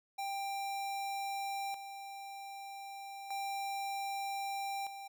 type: tone with tremolo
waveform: square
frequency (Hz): 790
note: G5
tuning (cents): +13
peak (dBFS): -37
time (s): 0.18-5.08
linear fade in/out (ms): 10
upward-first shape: square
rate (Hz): 0.32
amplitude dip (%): 60
effects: none